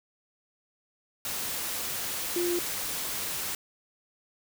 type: tone in noise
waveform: sine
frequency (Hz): 349.2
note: F4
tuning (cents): 0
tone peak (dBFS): -26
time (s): 2.36-2.59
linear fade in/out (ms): 2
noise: white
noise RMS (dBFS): -33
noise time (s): 1.25-3.55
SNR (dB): +4
effects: none